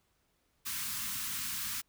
white band-stop noise, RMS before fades -37 dBFS, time 0.65-1.82 s, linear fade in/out 20 ms, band 260 to 1000 Hz, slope 48 dB/octave, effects pink hiss -75 dBFS RMS until 1.88 s

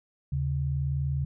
sine tone pair together, 77.78 / 137.86 Hz, D#2 / C#3, 0 / -9 cents, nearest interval minor seventh, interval 991 cents, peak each -30 / -27 dBFS, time 0.32-1.25 s, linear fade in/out 5 ms, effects none

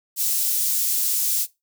white high-pass noise, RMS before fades -22 dBFS, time 0.16-1.47 s, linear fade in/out 50 ms, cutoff 6000 Hz, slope 12 dB/octave, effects noise-tail reverb RT60 0.2 s tail -19 dB re dry

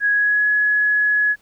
sine tone with pitch glide, 1661.2 to 1689.3 Hz, G#6 to G#6, 0 to +29 cents, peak -14 dBFS, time 0-1.36 s, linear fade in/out 50 ms, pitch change +29 cents, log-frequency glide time 0.11-0.47 s, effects pink hiss -58 dBFS RMS until 1.41 s

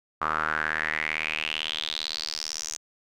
sawtooth tone with band-pass filter sweep, 77.78 Hz, D#2, in tune, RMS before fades -30 dBFS, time 0.21-2.77 s, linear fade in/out 10 ms, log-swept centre 1200 to 6500 Hz, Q 5.8, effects none

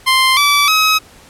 15% pulse tone with pitch steps, 1046.5 / 1154.5 / 1273.6 Hz, C6 / D6 / D#6, 0 / -30 / +40 cents, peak -3 dBFS, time 0.06-0.99 s, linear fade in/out 20 ms, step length 310 ms, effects pink hiss -43 dBFS RMS until 1.29 s + low-pass 12000 Hz 12 dB/octave

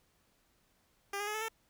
10% pulse tone with pitch steps, 400.2 / 411.5 / 423 / 434.9 / 447.1 Hz, G4 / G#4 / G#4 / A4 / A4, +36 / -16 / +32 / -20 / +28 cents, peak -27 dBFS, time 1.13-1.485 s, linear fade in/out 5 ms, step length 71 ms, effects pink hiss -72 dBFS RMS until 1.69 s

